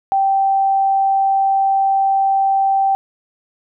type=tone; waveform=sine; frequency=780 Hz; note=G5; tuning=9 cents flat; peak=-12 dBFS; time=0.12-2.95 s; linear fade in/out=0 ms; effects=none